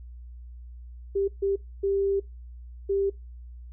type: tone bursts at uneven times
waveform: sine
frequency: 394.4 Hz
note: G4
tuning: 11 cents sharp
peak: -22 dBFS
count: 4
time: 1.15-1.28 / 1.42-1.56 / 1.83-2.2 / 2.89-3.1 s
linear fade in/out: 10 ms
effects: noise-tail reverb RT60 0.2 s tail -22 dB re dry + added 60 Hz sine -40 dBFS peak until 3.72 s

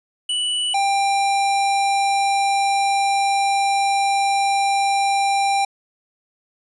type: tone pair in turn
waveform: square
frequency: 2960 / 792.9 Hz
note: F#7 / G5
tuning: 0 / +20 cents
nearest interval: octave + major seventh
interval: 2280 cents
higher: first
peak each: -20 / -17 dBFS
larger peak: second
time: 0.29-0.74 / 0.74-5.65 s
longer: second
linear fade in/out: 5 ms
effects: resampled to 24000 Hz

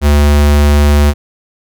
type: tone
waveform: square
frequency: 73 Hz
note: D2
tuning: 10 cents flat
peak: -6 dBFS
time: 0.01-1.14 s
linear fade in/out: 50 ms
effects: none

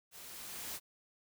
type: noise with level ramp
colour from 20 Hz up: white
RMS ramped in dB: -52 to -41 dBFS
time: 0.11-0.8 s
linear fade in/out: 50 ms
effects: none

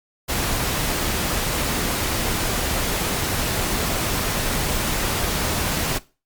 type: noise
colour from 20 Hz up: pink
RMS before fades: -23 dBFS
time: 0.28-5.99 s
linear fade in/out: 20 ms
effects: noise-tail reverb RT60 0.3 s tail -19 dB re dry + Opus 48 kbps

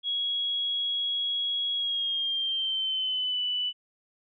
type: tone with pitch glide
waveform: sine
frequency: 3322 to 2977 Hz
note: G#7 to F#7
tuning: 0 to +10 cents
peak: -26 dBFS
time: 0.03-3.73 s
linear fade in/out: 50 ms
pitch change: -190 cents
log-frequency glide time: 1.75-3.41 s
effects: none

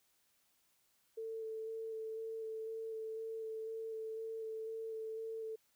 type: tone with vibrato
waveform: sine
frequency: 444.7 Hz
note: A4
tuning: 18 cents sharp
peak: -40 dBFS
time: 1.17-5.56 s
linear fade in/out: 10 ms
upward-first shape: square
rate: 2 Hz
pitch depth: 11 cents each way
effects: white hiss -75 dBFS RMS until 5.75 s

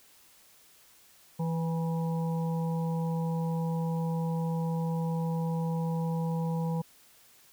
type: harmonic tone with a mistuned harmonic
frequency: 164.81 Hz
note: E3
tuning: in tune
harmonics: 1 / 3 / 5 / 6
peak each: -28 / -38 / -42 / -43 dBFS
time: 1.39-6.82 s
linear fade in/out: 10 ms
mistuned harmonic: 6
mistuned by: -36 cents
effects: white hiss -59 dBFS RMS until 7.52 s

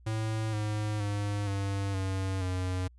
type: tone with pitch steps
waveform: square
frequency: 110 / 106.13 / 102.4 / 98.79 / 95.32 / 91.97 Hz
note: A2 / G#2 / G#2 / G2 / G2 / F#2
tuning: 0 / +38 / -24 / +14 / -48 / -10 cents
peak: -30 dBFS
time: 0.06-2.88 s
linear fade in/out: 10 ms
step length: 470 ms
effects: added 60 Hz sine -53 dBFS peak until 2.98 s + resampled to 24000 Hz

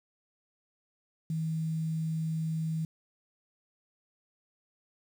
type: tone with quantisation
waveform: sine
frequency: 160 Hz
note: D#3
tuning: 49 cents sharp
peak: -29 dBFS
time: 1.3-2.85 s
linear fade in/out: 2 ms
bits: 9
effects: none

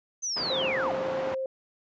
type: linear sweep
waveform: sine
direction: down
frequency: 6280 to 539 Hz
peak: -28 dBFS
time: 0.22-0.93 s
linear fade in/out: 20 ms
type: band-pass noise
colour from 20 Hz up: white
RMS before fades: -35 dBFS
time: 0.36-1.35 s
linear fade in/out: 10 ms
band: 140 to 1000 Hz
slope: 12 dB/octave
type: tone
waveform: sine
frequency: 528 Hz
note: C5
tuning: 16 cents sharp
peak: -28 dBFS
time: 0.5-1.46 s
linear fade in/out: 2 ms
effects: resampled to 16000 Hz

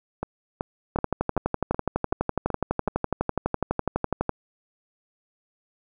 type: two click trains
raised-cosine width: 1 ms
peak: -9 / -13 dBFS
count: 41 / 8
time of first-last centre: 0.96-4.293 / 0.23-2.882 s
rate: 12 / 2.64 Hz
effects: none

